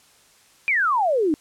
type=exponential sweep; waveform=sine; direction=down; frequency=2451 to 287.7 Hz; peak=-17 dBFS; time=0.68-1.34 s; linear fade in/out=0 ms; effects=white hiss -55 dBFS RMS until 1.4 s + low-pass 10000 Hz 12 dB/octave